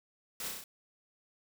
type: noise with echo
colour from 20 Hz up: white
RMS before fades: -40 dBFS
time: 0.4-0.48 s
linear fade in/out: 2 ms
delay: 32 ms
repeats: 5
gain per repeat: -2 dB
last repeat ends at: 0.64 s
effects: none